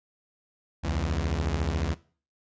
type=beating tone pair; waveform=sawtooth; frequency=69.3 / 83.3 Hz; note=C#2 / E2; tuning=0 / +19 cents; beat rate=14 Hz; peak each=-25 / -25 dBFS; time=0.83-1.95 s; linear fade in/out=20 ms; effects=noise-tail reverb RT60 0.4 s tail -19 dB re dry + resampled to 16000 Hz